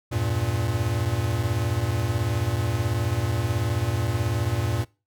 square chord, E diminished, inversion none, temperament equal, 82.41 / 98 / 116.54 Hz, E2 / G2 / Bb2, 0 / 0 / 0 cents, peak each -32 / -28 / -26 dBFS, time 0.11-4.85 s, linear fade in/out 20 ms, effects noise-tail reverb RT60 0.3 s tail -23 dB re dry

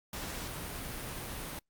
pink noise, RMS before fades -40 dBFS, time 0.13-1.59 s, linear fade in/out 2 ms, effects noise-tail reverb RT60 0.1 s tail -24 dB re dry + Opus 48 kbps

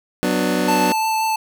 25% pulse chord, B minor, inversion second, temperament just, 185.21 / 246.9 / 296.3 Hz, F#3 / B3 / D4, +2 / 0 / +15 cents, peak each -18 dBFS, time 0.23-0.92 s, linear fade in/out 0 ms
square tone with vibrato, 881 Hz, A5, 2 cents sharp, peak -18 dBFS, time 0.68-1.36 s, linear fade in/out 5 ms, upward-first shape sine, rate 5.7 Hz, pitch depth 9 cents each way
effects none

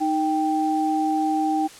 sine tone pair together, 311.1 / 784 Hz, D#4 / G5, 0 / 0 cents, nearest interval octave + major third, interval 1600 cents, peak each -22 dBFS, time 0-1.68 s, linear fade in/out 20 ms, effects white hiss -44 dBFS RMS until 1.79 s + low-pass 9000 Hz 12 dB/octave

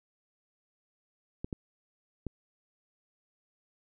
clicks, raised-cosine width 3 ms, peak -22 dBFS, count 3, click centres 1.445 / 1.528 / 2.267 s, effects none

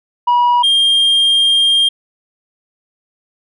sine tone pair in turn, 968 / 3209 Hz, B5 / G7, -35 / +40 cents, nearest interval octave + major sixth, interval 2075 cents, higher second, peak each -6 dBFS, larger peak neither, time 0.27-0.63 / 0.63-1.89 s, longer second, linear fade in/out 10 ms, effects tanh soft clip ceiling -8 dBFS

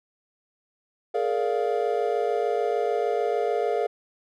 triangle chord, Bb dominant seventh, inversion third, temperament just, 419.5 / 466.2 / 582.7 / 699.2 Hz, Ab4 / Bb4 / D5 / F5, +17 / 0 / -14 / +2 cents, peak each -25 / -25 / -29 / -26 dBFS, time 1.14-3.87 s, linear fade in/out 10 ms, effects none

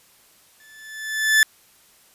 40% pulse tone with exponential growth, 1745 Hz, A6, 15 cents flat, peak -10 dBFS, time 0.6-1.43 s, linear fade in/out 1 ms, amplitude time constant 180 ms, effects white hiss -55 dBFS RMS until 2.14 s + resampled to 32000 Hz

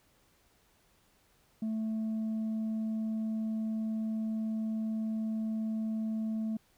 sine tone, 220 Hz, A3, in tune, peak -28 dBFS, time 1.62-6.57 s, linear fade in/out 5 ms, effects tanh soft clip ceiling -30 dBFS + pink hiss -68 dBFS RMS until 6.77 s

